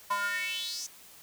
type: tone with high-pass filter sweep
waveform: square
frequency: 202.3 Hz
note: G#3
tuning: 45 cents flat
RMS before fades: -33 dBFS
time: 0.1-0.87 s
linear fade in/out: 10 ms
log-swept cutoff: 980 to 6400 Hz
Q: 5.9
effects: white hiss -53 dBFS RMS until 1.22 s